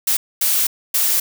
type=noise bursts at uneven times; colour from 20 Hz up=blue; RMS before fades=-17 dBFS; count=3; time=0.07-0.17 / 0.41-0.67 / 0.94-1.2 s; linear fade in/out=5 ms; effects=none